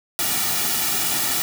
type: noise with comb filter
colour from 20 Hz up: white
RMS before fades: -22 dBFS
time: 0.19-1.42 s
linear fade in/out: 0 ms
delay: 1.9 ms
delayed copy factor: -0.7
effects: none